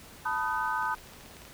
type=chord; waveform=sine; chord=B dominant seventh; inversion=third; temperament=equal with one note detuned; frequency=880 / 987.8 / 1244.5 / 1515.4 Hz; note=A5 / B5 / D#6 / F#6; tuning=0 / 0 / 0 / +41 cents; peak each=-33 dBFS; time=0.25-0.95 s; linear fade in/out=10 ms
type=clicks; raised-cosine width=0.2 ms; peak=-33 dBFS; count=12; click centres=0.825 / 0.856 / 0.951 / 0.984 / 1.073 / 1.135 / 1.209 / 1.26 / 1.311 / 1.368 / 1.419 / 1.452 s
effects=pink hiss -50 dBFS RMS until 1.53 s